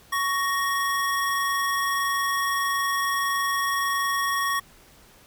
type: tone pair together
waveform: square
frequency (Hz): 1114.5 / 1864.7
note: C#6 / A#6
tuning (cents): +9 / 0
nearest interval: major sixth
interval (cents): 891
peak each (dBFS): -25 / -28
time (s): 0.12-4.6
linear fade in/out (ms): 10
effects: pink hiss -53 dBFS RMS until 5.26 s